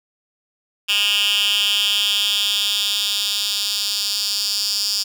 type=tone with high-pass filter sweep; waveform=10% pulse; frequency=204.2 Hz; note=G#3; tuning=29 cents flat; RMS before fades=-20 dBFS; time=0.88-5.04 s; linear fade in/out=20 ms; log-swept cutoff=2800 to 4800 Hz; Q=4.4; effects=none